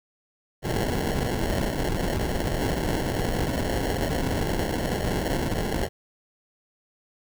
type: noise with sample-and-hold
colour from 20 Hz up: pink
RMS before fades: -26 dBFS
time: 0.62-5.89 s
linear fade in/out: 50 ms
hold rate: 1225 Hz
effects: none